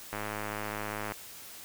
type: click train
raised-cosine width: 0.5 ms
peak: -20 dBFS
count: 105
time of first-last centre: 0.13-1.12 s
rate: 105 Hz
effects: white hiss -47 dBFS RMS until 1.64 s